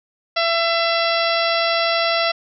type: harmonic tone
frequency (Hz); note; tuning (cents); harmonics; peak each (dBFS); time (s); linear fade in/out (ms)
671; E5; +31; 1 / 2 / 3 / 4 / 5 / 6 / 7 / 8; -20 / -23 / -25 / -26 / -27 / -28 / -28 / -29; 0.36-2.32; 10
effects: none